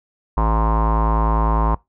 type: tone with low-pass filter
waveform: square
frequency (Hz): 55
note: A1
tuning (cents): 0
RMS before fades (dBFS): -17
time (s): 0.37-1.75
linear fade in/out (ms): 5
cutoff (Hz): 1000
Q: 9.3
effects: noise-tail reverb RT60 0.2 s tail -24 dB re dry